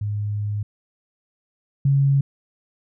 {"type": "tone pair in turn", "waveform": "sine", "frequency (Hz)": [103.83, 138.6], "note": ["G#2", "C#3"], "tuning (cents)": [0, 0], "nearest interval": "perfect fourth", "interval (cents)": 500, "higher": "second", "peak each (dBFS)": [-22, -14], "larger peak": "second", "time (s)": [[0.01, 0.63], [1.85, 2.21]], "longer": "first", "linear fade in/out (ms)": 5, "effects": []}